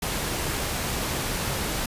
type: noise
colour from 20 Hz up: pink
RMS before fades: -28 dBFS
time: 0.02-1.86 s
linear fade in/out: 5 ms
effects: resampled to 32000 Hz